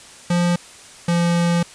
square tone pair in turn, 174.61 / 171.81 Hz, F3 / F3, 0 / -28 cents, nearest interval unison, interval 28 cents, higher first, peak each -16 / -16 dBFS, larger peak neither, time 0.3-0.56 / 1.08-1.63 s, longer second, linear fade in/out 5 ms, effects white hiss -42 dBFS RMS until 1.74 s + resampled to 22050 Hz

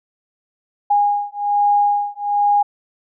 sine beating tone pair, 819 / 820.2 Hz, G#5 / G#5, -24 / -22 cents, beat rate 1.2 Hz, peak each -17 dBFS, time 0.9-2.63 s, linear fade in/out 10 ms, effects none

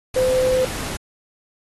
sine tone in noise, 513 Hz, C5, 34 cents flat, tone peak -15 dBFS, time 0.16-0.65 s, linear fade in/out 5 ms, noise pink, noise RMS -29 dBFS, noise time 0.14-0.97 s, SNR +11 dB, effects AAC 32 kbps

